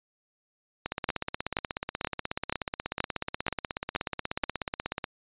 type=two click trains; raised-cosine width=0.3 ms; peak=-14 / -10 dBFS; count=70 / 8; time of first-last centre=0.86-5.042 / 1.09-4.439 s; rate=16.5 / 2.09 Hz; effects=resampled to 8000 Hz